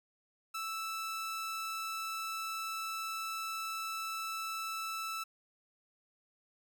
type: tone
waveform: sawtooth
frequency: 1318.5 Hz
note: E6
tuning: in tune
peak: -33 dBFS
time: 0.54-5.24 s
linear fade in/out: 10 ms
effects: none